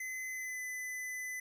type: tone with pitch glide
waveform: square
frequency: 2037 to 2009 Hz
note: C7 to B6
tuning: -47 to +29 cents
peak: -39 dBFS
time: 0-1.4 s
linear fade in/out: 5 ms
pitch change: -24 cents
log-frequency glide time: 0.3-0.61 s
effects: none